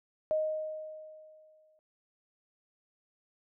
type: tone with exponential decay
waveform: sine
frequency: 622.3 Hz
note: D#5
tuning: in tune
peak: -25 dBFS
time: 0.31-1.79 s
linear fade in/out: 0 ms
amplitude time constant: 320 ms
effects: none